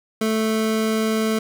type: tone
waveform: 25% pulse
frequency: 219.8 Hz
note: A3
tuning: 2 cents flat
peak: -15 dBFS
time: 0.21-1.39 s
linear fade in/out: 5 ms
effects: none